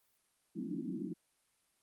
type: band-pass noise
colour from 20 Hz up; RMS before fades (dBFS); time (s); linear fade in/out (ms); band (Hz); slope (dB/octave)
white; -40; 0.55-1.14; 20; 160 to 340; 96
effects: white hiss -75 dBFS RMS until 1.82 s + Opus 32 kbps

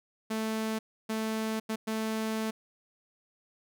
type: tone bursts at uneven times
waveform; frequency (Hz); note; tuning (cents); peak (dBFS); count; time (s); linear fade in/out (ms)
sawtooth; 220; A3; 0; -26; 4; 0.3-0.79 / 1.09-1.6 / 1.69-1.76 / 1.87-2.51; 10
effects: none

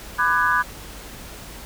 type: chord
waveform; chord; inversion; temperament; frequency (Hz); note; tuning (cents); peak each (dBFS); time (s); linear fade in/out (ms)
sine; G# half-diminished seventh; first; just; 996.7 / 1196.1 / 1495.1 / 1661.2; B5 / D6 / F#6 / G#6; +16 / +31 / +18 / 0; -22; 0.18-0.63; 20
effects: added 50 Hz sine -43 dBFS peak until 1.65 s + pink hiss -39 dBFS RMS until 1.65 s

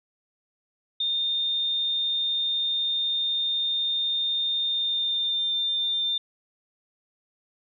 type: tone with pitch glide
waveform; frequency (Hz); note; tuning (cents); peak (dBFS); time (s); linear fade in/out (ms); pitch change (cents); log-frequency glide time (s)
sine; 3636 to 3598; A#7 to A7; -44 to +38; -23; 1-6.18; 5; -18; 4.64-5.49
effects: none

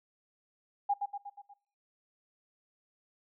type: tone with echo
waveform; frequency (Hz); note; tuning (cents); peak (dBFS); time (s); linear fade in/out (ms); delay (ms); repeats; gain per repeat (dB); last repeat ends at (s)
sine; 810; G#5; -43; -25; 0.89-0.94; 10; 120; 5; -5; 1.54
effects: noise-tail reverb RT60 0.7 s tail -26 dB re dry

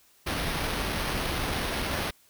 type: noise with sample-and-hold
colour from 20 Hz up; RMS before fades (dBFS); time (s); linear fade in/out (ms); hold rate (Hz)
pink; -30; 0.26-2.11; 10; 7350
effects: white hiss -61 dBFS RMS until 2.29 s

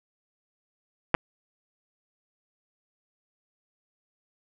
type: clicks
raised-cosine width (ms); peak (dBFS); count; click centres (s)
0.5; -5; 2; 1.143 / 1.149
effects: none

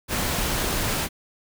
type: noise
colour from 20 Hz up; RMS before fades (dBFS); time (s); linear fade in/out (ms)
pink; -25; 0.08-1.09; 50
effects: none

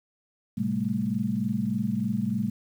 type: tone cluster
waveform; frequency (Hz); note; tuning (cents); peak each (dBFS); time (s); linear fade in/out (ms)
sine; 113.5 / 133.8 / 197.6 / 221; A#2 / C3 / G3 / A3; -46 / +39 / +14 / +8; -34 / -35 / -28 / -28; 0.57-2.5; 10
effects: 9-bit

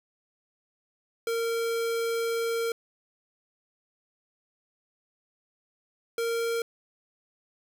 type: tone pair in turn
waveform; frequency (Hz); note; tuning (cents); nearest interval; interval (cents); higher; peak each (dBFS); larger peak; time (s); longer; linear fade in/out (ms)
square; 460.6 / 462.8; A#4 / A#4; -21 / -13; unison; 8; second; -27; neither; 1.27-2.72 / 6.18-6.62; first; 2
effects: none

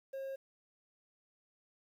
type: tone with quantisation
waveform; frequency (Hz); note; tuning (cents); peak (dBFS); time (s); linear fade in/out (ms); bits
triangle; 539; C#5; -49; -37; 0.13-0.36; 10; 11
effects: none

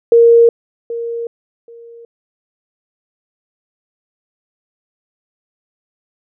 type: tone with echo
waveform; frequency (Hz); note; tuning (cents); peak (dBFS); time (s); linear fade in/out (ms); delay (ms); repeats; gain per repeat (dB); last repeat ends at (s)
sine; 466.2; A#4; 0; -4; 0.12-0.49; 2; 780; 2; -15; 2.05
effects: none

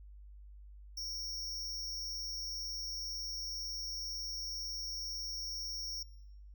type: tone with amplitude modulation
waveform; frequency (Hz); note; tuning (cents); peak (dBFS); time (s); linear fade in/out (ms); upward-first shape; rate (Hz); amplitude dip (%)
square; 5550; F8; -12; -35; 0.97-6.03; 5; sine; 278; 90
effects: noise-tail reverb RT60 0.8 s tail -21 dB re dry + added 50 Hz sine -50 dBFS peak until 6.54 s

